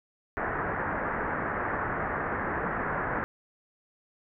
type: low-pass noise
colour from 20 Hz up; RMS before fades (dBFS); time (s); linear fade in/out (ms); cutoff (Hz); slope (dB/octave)
white; -31; 0.37-3.24; 0; 1800; 48
effects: none